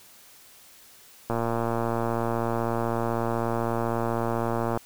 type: click train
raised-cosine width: 1 ms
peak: -13 dBFS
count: 404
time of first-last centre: 1.3-4.774 s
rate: 116 Hz
effects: white hiss -52 dBFS RMS until 4.85 s